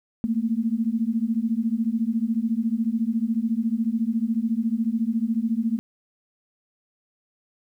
sine beating tone pair, 220 / 234 Hz, A3 / A#3, 0 / +7 cents, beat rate 14 Hz, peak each -24 dBFS, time 0.24-5.79 s, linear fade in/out 0 ms, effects 10-bit

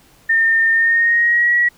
sine tone with pitch glide, 1814 to 1921.9 Hz, A#6 to B6, -48 to -48 cents, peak -11 dBFS, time 0.29-1.69 s, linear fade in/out 10 ms, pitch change +100 cents, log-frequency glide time 0.72-1.55 s, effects pink hiss -51 dBFS RMS until 1.77 s

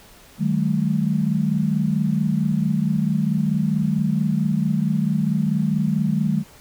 sine tone cluster, 154.7 / 190.7 / 215.2 Hz, D#3 / G3 / A3, -10 / -47 / -38 cents, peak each -22 dBFS, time 0.38-6.44 s, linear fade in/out 50 ms, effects pink hiss -48 dBFS RMS until 6.6 s

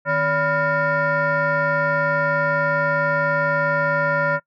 sine tone with frequency modulation, 987.8 Hz, B5, in tune, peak -16 dBFS, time 0.05-4.4 s, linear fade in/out 50 ms, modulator 416 Hz, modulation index 1.8, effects noise-tail reverb RT60 0.1 s tail -22 dB re dry + tanh soft clip ceiling -12 dBFS

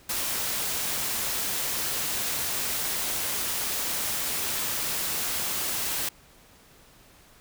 white noise, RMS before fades -29 dBFS, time 0.09-6.09 s, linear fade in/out 5 ms, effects pink hiss -55 dBFS RMS until 7.4 s

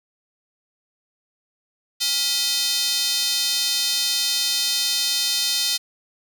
square tone with high-pass filter, 280.7 Hz, C#4, 22 cents sharp, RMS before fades -22 dBFS, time 2-5.78 s, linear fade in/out 20 ms, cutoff 4100 Hz, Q 2.5, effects none

